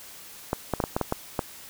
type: clicks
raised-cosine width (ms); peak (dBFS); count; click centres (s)
1; -10; 8; 0.531 / 0.737 / 0.802 / 0.839 / 0.965 / 1.013 / 1.124 / 1.392
effects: white hiss -45 dBFS RMS until 1.69 s